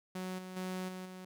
sawtooth tone with level steps, 185 Hz, F#3, in tune, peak -34 / -40 / -33 / -38 / -42 dBFS, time 0.15-1.25 s, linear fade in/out 5 ms, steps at 0.38 / 0.56 / 0.88 / 1.05 s, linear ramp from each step 10 ms, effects none

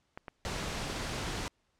clicks, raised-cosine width 0.5 ms, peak -26 dBFS, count 5, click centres 0.175 / 0.282 / 0.499 / 0.562 / 0.627 s
pink noise, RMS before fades -36 dBFS, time 0.45-1.48 s, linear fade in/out 0 ms
effects pink hiss -75 dBFS RMS until 1.79 s + low-pass 7000 Hz 12 dB/octave

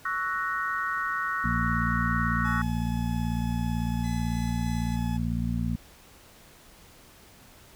sine chord, F# dominant seventh, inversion second, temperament equal with one note detuned, 1119.7 / 1318.5 / 1480 / 1864.7 Hz, C#6 / E6 / F#6 / A#6, +17 / 0 / 0 / 0 cents, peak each -32 / -33 / -31 / -33 dBFS, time 0.05-2.62 s, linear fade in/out 5 ms
harmonic tone, 58 Hz, A#1, 8 cents flat, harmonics 1 / 2 / 3 / 4, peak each -31 / -31 / -31 / -31 dBFS, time 1.44-5.76 s, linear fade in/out 5 ms
40% pulse tone, 853 Hz, G#5, 46 cents sharp, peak -38 dBFS, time 2.44-5.18 s, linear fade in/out 20 ms
15% pulse tone with tremolo, 2010 Hz, B6, 30 cents sharp, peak -38 dBFS, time 4.03-4.97 s, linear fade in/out 20 ms, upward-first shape square, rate 3.2 Hz, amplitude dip 25%
effects pink hiss -53 dBFS RMS until 7.75 s

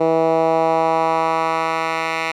10% pulse tone with band-pass filter sweep, 162.4 Hz, E3, 26 cents flat, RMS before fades -18 dBFS, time 0-2.32 s, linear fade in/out 10 ms, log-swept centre 500 to 2000 Hz, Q 1.6, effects none

